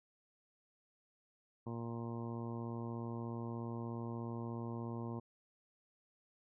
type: harmonic tone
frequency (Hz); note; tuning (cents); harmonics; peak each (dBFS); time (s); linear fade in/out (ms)
116.8; A#2; +4; 1 / 2 / 3 / 4 / 5 / 6 / 7 / 8 / 9; -43 / -44 / -48 / -52 / -56 / -58 / -58 / -54 / -55; 1.66-5.2; 10
effects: none